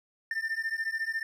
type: beating tone pair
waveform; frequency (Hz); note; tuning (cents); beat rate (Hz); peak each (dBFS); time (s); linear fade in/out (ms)
triangle; 1790 / 1804; A6 / A6; +29 / +43; 14; -31; 0.31-1.23; 2
effects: none